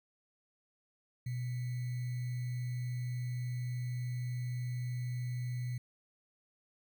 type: tone with sample-and-hold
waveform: sine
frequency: 123.47 Hz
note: B2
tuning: in tune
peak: -34 dBFS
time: 1.26-5.78 s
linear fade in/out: 5 ms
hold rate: 2100 Hz
effects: none